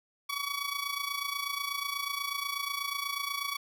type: tone with amplitude modulation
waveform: 15% pulse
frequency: 1132 Hz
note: C#6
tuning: 36 cents sharp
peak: -23 dBFS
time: 0.29-3.57 s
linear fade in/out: 10 ms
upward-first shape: sine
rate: 28.2 Hz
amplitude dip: 70%
effects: none